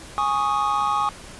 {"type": "chord", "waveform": "triangle", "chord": "Ab suspended fourth", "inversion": "none", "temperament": "equal", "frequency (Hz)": [830.6, 1108.7, 1244.5], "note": ["Ab5", "Db6", "Eb6"], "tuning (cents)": [0, 0, 0], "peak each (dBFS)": -22, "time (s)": [0.18, 1.09], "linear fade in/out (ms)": 0, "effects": ["pink hiss -41 dBFS RMS until 1.39 s", "resampled to 24000 Hz"]}